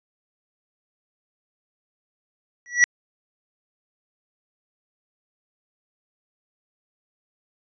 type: tone with exponential growth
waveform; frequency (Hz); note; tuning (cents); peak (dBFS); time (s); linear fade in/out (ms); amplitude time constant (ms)
square; 1940; B6; -31; -9; 2.66-2.84; 0; 39
effects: resampled to 16000 Hz